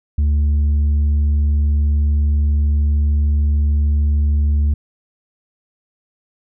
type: tone with tanh clipping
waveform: triangle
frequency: 73.42 Hz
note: D2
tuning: in tune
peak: -13 dBFS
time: 0.18-4.74 s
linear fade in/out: 5 ms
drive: 8 dB
effects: none